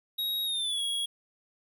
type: tone with pitch glide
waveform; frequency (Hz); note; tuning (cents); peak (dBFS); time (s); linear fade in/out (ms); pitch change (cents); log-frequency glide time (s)
square; 3793 to 3321; A#7 to G#7; +29 to -1; -29; 0.18-1.06; 10; -230; 0.44-0.82
effects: 11-bit